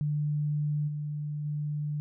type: tone with level steps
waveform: sine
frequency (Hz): 148.6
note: D3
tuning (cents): +21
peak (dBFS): -26 / -31 / -29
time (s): 0.01-2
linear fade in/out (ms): 0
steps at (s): 0.87 / 1.44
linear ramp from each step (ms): 20
effects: none